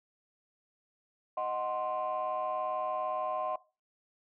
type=chord; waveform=sine; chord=C diminished; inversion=first; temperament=equal; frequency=622.3 / 740 / 1046.5 Hz; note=Eb5 / Gb5 / C6; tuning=0 / 0 / 0 cents; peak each=-34 dBFS; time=1.37-3.56 s; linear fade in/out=5 ms; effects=noise-tail reverb RT60 0.3 s tail -19 dB re dry + tanh soft clip ceiling -25 dBFS